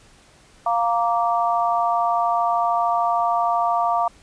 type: chord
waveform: sine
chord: Bb major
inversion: second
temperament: just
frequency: 699.2 / 932.3 / 1165.4 Hz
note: F5 / Bb5 / D6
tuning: +2 / 0 / -14 cents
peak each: -20 / -23 / -23 dBFS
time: 0.66-4.08 s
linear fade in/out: 5 ms
effects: pink hiss -52 dBFS RMS until 4.22 s + resampled to 22050 Hz